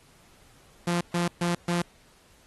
sawtooth tone bursts, 173.4 Hz, F3, 12 cents flat, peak -20 dBFS, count 4, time 0.87-1.82 s, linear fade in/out 5 ms, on 140 ms, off 130 ms, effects pink hiss -58 dBFS RMS until 2.46 s + AAC 32 kbps

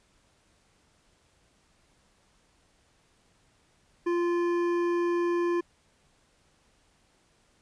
sine tone with hard clipping, 346.6 Hz, F4, 13 cents flat, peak -26 dBFS, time 4.06-5.61 s, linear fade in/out 10 ms, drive 11 dB, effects pink hiss -66 dBFS RMS until 7.61 s + resampled to 22050 Hz

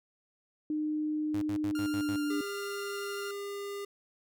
sine tone with pitch glide, 305 to 295.6 Hz, D#4 to D4, -34 to +11 cents, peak -29 dBFS, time 0.7-2.41 s, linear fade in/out 2 ms, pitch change -55 cents, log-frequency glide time 1.73-2.22 s
sawtooth tone bursts, 103.83 Hz, G#2, in tune, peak -34 dBFS, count 6, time 1.34-2.162 s, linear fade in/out 5 ms, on 77 ms, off 72 ms
sawtooth tone with vibrato, 1396.9 Hz, F6, in tune, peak -36 dBFS, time 1.75-3.31 s, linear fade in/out 2 ms, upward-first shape triangle, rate 12 Hz, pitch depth 10 cents each way
square tone, 402.7 Hz, G4, 47 cents sharp, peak -37 dBFS, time 2.3-3.85 s, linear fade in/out 5 ms
effects none

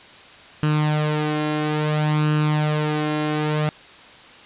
sawtooth tone with flanger, 151.9 Hz, D#3, 41 cents flat, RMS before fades -21 dBFS, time 0.63-3.69 s, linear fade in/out 0 ms, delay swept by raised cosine 0.7 to 2.9 ms, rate 0.59 Hz, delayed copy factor +0.6, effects white hiss -44 dBFS RMS until 4.45 s + resampled to 8000 Hz

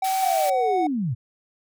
triangle tone with pitch glide, 764 to 739.7 Hz, G5 to F#5, -45 to -1 cents, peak -19 dBFS, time 0.02-0.87 s, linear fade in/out 5 ms, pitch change -56 cents, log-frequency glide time 0.42-0.7 s
white band-pass noise, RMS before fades -33 dBFS, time 0.04-0.5 s, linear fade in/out 5 ms, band 1000 to 16000 Hz, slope 12 dB/octave
sine linear sweep, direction down, 756 to 103.83 Hz, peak -22 dBFS, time 0.22-1.15 s, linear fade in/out 20 ms
effects none

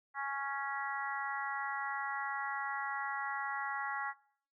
harmonic tone, 277.2 Hz, C#4, in tune, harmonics 3 / 4 / 5 / 6 / 7, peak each -40 / -41 / -42 / -43 / -43 dBFS, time 0.14-4.14 s, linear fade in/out 50 ms, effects noise-tail reverb RT60 0.5 s tail -18 dB re dry

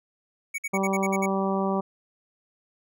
square tone bursts, 2242 Hz, C#7, 19 cents sharp, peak -28 dBFS, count 8, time 0.54-1.262 s, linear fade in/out 10 ms, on 43 ms, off 54 ms
harmonic tone, 193.7 Hz, G3, 20 cents flat, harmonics 1 / 2 / 3 / 4 / 5 / 6, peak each -26 / -29 / -31 / -32 / -33 / -34 dBFS, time 0.73-1.81 s, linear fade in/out 10 ms
effects none

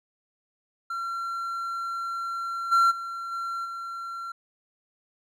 triangle tone with level steps, 1365 Hz, F6, 40 cents flat, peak -27 / -15 / -30 / -27 / -31 dBFS, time 0.9-4.32 s, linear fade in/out 5 ms, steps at 2.71 / 2.9 / 3.31 / 3.64 s, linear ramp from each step 20 ms, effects none

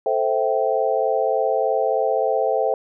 sine chord, A minor seventh, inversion none, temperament equal with one note detuned, 440 / 523.3 / 659.3 / 775 Hz, A4 / C5 / E5 / G5, 0 / 0 / 0 / -20 cents, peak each -23 / -22 / -23 / -24 dBFS, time 0.06-2.74 s, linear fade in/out 2 ms, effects none

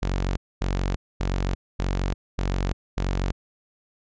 sawtooth tone bursts, 46.39 Hz, F#1, 5 cents sharp, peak -19 dBFS, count 6, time 0.02-3.32 s, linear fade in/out 10 ms, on 350 ms, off 240 ms, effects resampled to 16000 Hz

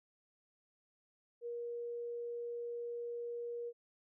sine tone, 474.5 Hz, A#4, 31 cents sharp, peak -39 dBFS, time 1.41-3.73 s, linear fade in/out 50 ms, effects none

